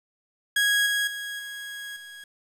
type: tone with level steps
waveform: 30% pulse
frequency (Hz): 1653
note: G#6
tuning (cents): -9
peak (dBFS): -17 / -20 / -29 / -32 / -38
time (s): 0.56-2.24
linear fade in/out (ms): 5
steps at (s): 0.86 / 1.07 / 1.39 / 1.96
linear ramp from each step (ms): 5
effects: resampled to 32000 Hz + 9-bit